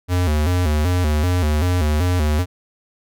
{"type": "tone with vibrato", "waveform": "square", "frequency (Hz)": 82.41, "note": "E2", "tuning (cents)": 0, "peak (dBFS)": -16, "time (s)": [0.08, 2.46], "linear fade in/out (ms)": 50, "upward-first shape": "square", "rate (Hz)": 2.6, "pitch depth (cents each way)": 150, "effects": []}